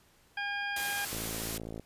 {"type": "harmonic tone", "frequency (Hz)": 810, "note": "G#5", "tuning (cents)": -43, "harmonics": [1, 2, 3, 4, 6], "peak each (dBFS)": [-39, -34, -41, -43, -49], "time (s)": [0.37, 1.05], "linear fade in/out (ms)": 5}
{"type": "noise", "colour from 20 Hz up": "white", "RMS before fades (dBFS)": -37, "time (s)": [0.76, 1.58], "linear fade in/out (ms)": 5}
{"type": "click train", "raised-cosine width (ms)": 2, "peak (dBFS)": -27, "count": 38, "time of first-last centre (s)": [1.13, 1.797], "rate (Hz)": 55.5}
{"effects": ["pink hiss -64 dBFS RMS until 1.85 s", "resampled to 32000 Hz"]}